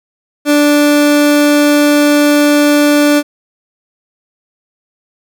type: tone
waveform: 30% pulse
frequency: 293 Hz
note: D4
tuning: 4 cents flat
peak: -4 dBFS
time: 0.45-3.23 s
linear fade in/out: 50 ms
effects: none